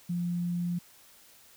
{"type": "tone", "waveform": "sine", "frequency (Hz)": 174.61, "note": "F3", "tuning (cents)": 0, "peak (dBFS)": -28, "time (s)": [0.09, 0.79], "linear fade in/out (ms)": 10, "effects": ["white hiss -57 dBFS RMS until 1.56 s"]}